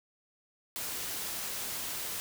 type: noise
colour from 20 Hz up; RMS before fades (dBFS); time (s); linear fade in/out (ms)
white; -37; 0.76-2.2; 0
effects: none